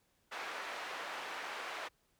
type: band-pass noise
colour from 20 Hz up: white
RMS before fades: -43 dBFS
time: 0.31-1.89 s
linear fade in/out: 20 ms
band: 550 to 1900 Hz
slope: 12 dB/octave
effects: pink hiss -75 dBFS RMS until 2.19 s